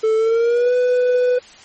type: tone with pitch glide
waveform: triangle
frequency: 440 to 496.7 Hz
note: A4 to B4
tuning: 0 to +10 cents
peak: -11 dBFS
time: 0.03-1.39 s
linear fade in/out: 10 ms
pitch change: +210 cents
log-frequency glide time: 0.16-0.73 s
effects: white hiss -43 dBFS RMS until 1.64 s + MP3 32 kbps